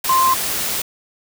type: tone in noise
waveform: sine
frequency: 1046.5 Hz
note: C6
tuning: in tune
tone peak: -12 dBFS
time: 0.09-0.34 s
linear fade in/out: 5 ms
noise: white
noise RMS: -22 dBFS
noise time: 0.04-0.82 s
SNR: +7 dB
effects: none